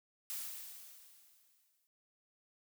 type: noise with exponential decay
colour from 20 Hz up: blue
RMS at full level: -40 dBFS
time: 0.3-1.87 s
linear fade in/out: 0 ms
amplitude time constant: 340 ms
effects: none